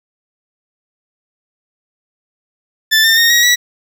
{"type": "tone with pitch steps", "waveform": "20% pulse", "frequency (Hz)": [1760, 1804.3, 1849.6, 1896.2, 1943.8], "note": ["A6", "A6", "A#6", "A#6", "B6"], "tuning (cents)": [0, 43, -14, 29, -28], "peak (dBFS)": -3, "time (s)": [2.91, 3.56], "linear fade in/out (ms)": 20, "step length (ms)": 130, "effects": []}